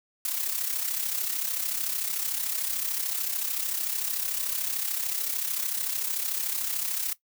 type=noise with amplitude modulation; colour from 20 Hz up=blue; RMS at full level=-27 dBFS; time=0.25-7.13 s; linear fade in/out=2 ms; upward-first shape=sine; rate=33.5 Hz; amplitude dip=60%; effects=noise-tail reverb RT60 0.1 s tail -17 dB re dry